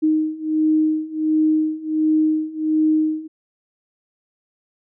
sine beating tone pair, 310.6 / 312 Hz, D#4 / D#4, -3 / +5 cents, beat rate 1.4 Hz, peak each -20 / -18 dBFS, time 0.02-3.28 s, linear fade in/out 20 ms, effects none

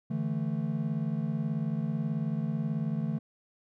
triangle chord, D suspended second, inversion none, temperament just, 146.83 / 165.19 / 220.2 Hz, D3 / E3 / A3, 0 / +4 / +2 cents, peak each -31 dBFS, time 0.1-3.19 s, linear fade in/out 10 ms, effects none

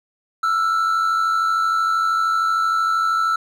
triangle tone pair together, 1328 / 1421 Hz, E6 / F6, +12 / +30 cents, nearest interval minor second, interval 118 cents, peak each -15 / -24 dBFS, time 0.43-3.36 s, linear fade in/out 5 ms, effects none

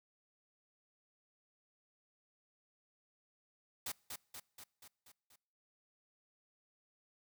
white noise with echo, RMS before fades -41 dBFS, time 3.86-3.92 s, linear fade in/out 5 ms, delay 240 ms, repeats 6, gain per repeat -4 dB, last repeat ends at 5.36 s, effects noise-tail reverb RT60 0.8 s tail -26 dB re dry

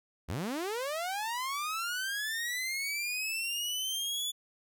sawtooth linear sweep, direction up, 61.74 to 3470 Hz, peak -29 dBFS, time 0.28-4.32 s, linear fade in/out 20 ms, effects none

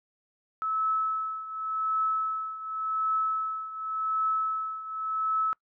sine tone with tremolo, 1300 Hz, E6, 24 cents flat, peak -23 dBFS, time 0.62-5.53 s, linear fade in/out 0 ms, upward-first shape triangle, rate 0.89 Hz, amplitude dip 80%, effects noise-tail reverb RT60 0.1 s tail -25 dB re dry

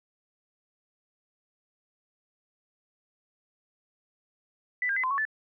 sine tone with pitch steps, 1987 / 1605 / 2031 / 1030 / 1113 / 1748 Hz, B6 / G6 / B6 / C6 / C#6 / A6, +10 / +40 / +48 / -28 / +7 / -12 cents, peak -25 dBFS, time 4.82-5.252 s, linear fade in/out 2 ms, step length 72 ms, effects none

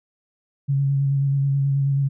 sine tone with vibrato, 138.59 Hz, C#3, in tune, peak -17 dBFS, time 0.68-2.09 s, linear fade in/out 20 ms, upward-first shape square, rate 9.3 Hz, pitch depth 17 cents each way, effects none

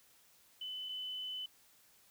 sine tone pair in turn, 3016 / 3016 Hz, F#7 / F#7, +32 / +32 cents, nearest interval unison, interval 0 cents, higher neither, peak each -40 / -39 dBFS, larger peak second, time 0.61-0.89 / 0.89-1.46 s, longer second, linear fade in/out 5 ms, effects white hiss -66 dBFS RMS until 2.1 s

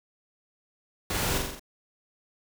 pink noise with echo, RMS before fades -30 dBFS, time 1.1-1.38 s, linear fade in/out 2 ms, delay 43 ms, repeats 5, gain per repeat -3 dB, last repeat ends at 1.595 s, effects none

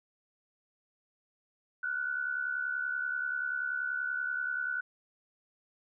sine tone pair together, 1422.6 / 1493 Hz, F6 / F#6, +32 / +15 cents, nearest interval minor second, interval 83 cents, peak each -37 / -32 dBFS, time 1.83-4.81 s, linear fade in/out 5 ms, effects none

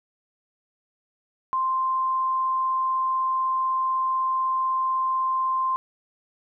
sine tone, 1046 Hz, C6, 1 cent flat, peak -21 dBFS, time 1.53-5.76 s, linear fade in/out 0 ms, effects none

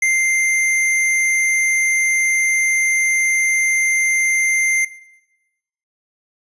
square tone, 2093 Hz, C7, in tune, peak -14 dBFS, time 0.02-4.85 s, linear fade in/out 5 ms, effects noise-tail reverb RT60 1.0 s tail -19 dB re dry + resampled to 24000 Hz

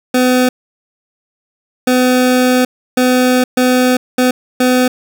25% pulse tone bursts at uneven times, 252.5 Hz, B3, 39 cents sharp, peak -5 dBFS, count 6, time 0.14-0.49 / 1.87-2.65 / 2.97-3.44 / 3.57-3.97 / 4.18-4.31 / 4.6-4.88 s, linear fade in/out 5 ms, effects none

